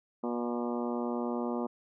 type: harmonic tone with a mistuned harmonic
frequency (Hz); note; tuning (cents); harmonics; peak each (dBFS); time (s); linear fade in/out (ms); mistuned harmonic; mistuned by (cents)
120; B2; -49; 2 / 3 / 4 / 5 / 6 / 7 / 8 / 9 / 10; -33 / -37 / -39 / -41 / -43 / -44 / -45 / -46 / -47; 0.23-1.67; 10; 9; -16
effects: none